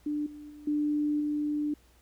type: tone with level steps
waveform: sine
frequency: 296.8 Hz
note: D4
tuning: 18 cents sharp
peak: -28 / -42 / -45 / -25 / -27 dBFS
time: 0.06-1.74 s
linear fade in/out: 5 ms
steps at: 0.26 / 0.5 / 0.67 / 1.2 s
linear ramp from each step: 5 ms
effects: added 60 Hz sine -60 dBFS peak until 2.01 s + pink hiss -64 dBFS RMS until 2.01 s